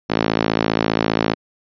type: tone with high-pass filter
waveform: sawtooth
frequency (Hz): 55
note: A1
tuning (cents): 0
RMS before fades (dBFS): -19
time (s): 0.09-1.35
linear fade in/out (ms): 20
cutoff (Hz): 240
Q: 0.97
effects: resampled to 11025 Hz